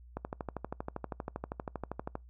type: click train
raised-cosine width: 1 ms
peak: -22 dBFS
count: 26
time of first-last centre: 0.17-2.154 s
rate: 12.6 Hz
effects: noise-tail reverb RT60 0.2 s tail -26 dB re dry + added 60 Hz sine -51 dBFS peak until 2.29 s